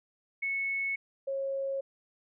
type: tone pair in turn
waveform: sine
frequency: 2203 / 544.6 Hz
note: C#7 / C#5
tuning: -11 / -31 cents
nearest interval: 2 octaves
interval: 2420 cents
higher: first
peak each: -29 / -30 dBFS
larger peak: first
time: 0.42-0.96 / 1.27-1.81 s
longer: neither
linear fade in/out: 10 ms
effects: none